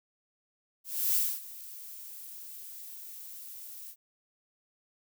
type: noise with ADSR envelope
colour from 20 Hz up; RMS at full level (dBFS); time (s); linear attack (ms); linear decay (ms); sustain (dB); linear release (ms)
violet; -26; 0.84-3.96; 310; 250; -19; 63
effects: none